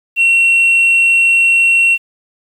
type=tone; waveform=sine; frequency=2726 Hz; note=F7; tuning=43 cents flat; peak=-5 dBFS; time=0.16-1.98 s; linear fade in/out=50 ms; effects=tanh soft clip ceiling -6 dBFS + 7-bit